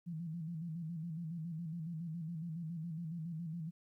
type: tone with vibrato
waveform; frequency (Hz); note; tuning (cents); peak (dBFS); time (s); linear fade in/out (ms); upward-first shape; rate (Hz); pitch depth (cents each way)
sine; 164.81; E3; 0; -39; 0.06-3.71; 20; square; 7.2; 78
effects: 13-bit